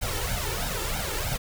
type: noise with flanger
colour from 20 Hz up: pink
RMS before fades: -29 dBFS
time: 0.01-1.38 s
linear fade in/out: 20 ms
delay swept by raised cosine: 1.3 to 2.28 ms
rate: 3.1 Hz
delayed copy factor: +0.95
effects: none